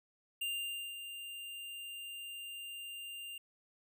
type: tone with ADSR envelope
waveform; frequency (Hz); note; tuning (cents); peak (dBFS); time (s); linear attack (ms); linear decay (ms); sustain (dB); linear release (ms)
square; 2794; F7; 0; -35; 0.41-3.38; 8; 530; -9; 4
effects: none